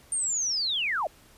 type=linear sweep; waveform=sine; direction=down; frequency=8970 to 554.4 Hz; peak=-25 dBFS; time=0.12-1.07 s; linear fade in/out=2 ms; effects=pink hiss -56 dBFS RMS until 1.37 s + resampled to 32000 Hz